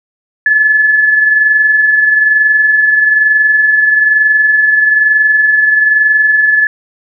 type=tone with amplitude modulation; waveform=sine; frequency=1722 Hz; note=A6; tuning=38 cents flat; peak=-4 dBFS; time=0.46-6.67 s; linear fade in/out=2 ms; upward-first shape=sine; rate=21.1 Hz; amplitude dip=40%; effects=none